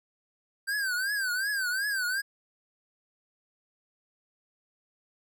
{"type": "tone with vibrato", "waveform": "square", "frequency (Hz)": 1562, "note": "G6", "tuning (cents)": -7, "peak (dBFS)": -28, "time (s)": [0.67, 2.22], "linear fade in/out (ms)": 20, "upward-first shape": "triangle", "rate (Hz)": 2.7, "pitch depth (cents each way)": 160, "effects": []}